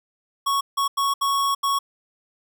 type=tone bursts at uneven times; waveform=square; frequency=1108.7 Hz; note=C#6; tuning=in tune; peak=-20 dBFS; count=5; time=0.46-0.61 / 0.77-0.88 / 0.97-1.14 / 1.21-1.55 / 1.63-1.79 s; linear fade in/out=10 ms; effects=none